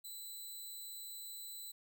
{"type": "tone", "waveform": "10% pulse", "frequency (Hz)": 3997, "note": "B7", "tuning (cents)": 20, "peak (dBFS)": -38, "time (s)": [0.04, 1.72], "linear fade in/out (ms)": 10, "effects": []}